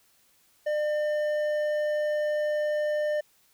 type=tone with hard clipping; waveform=triangle; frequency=601 Hz; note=D5; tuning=40 cents sharp; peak=-26 dBFS; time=0.66-3.21 s; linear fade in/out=10 ms; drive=10 dB; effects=white hiss -64 dBFS RMS until 3.53 s